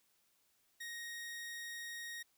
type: tone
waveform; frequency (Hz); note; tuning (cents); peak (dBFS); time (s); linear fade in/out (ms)
sawtooth; 1872; A#6; +7; -40; 0.8-2.23; 10
effects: white hiss -75 dBFS RMS until 2.37 s